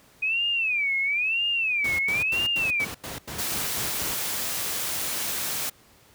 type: tone with vibrato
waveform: sine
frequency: 2474 Hz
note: D#7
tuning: 10 cents flat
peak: -22 dBFS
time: 0.22-2.85 s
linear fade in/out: 10 ms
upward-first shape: sine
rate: 1 Hz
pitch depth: 230 cents each way
type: noise bursts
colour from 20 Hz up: pink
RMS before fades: -35 dBFS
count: 10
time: 1.84-4.141 s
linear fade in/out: 5 ms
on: 150 ms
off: 89 ms
type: noise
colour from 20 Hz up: white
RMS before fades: -29 dBFS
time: 3.38-5.7 s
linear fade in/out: 10 ms
effects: pink hiss -56 dBFS RMS until 6.14 s + high-pass 60 Hz 12 dB/octave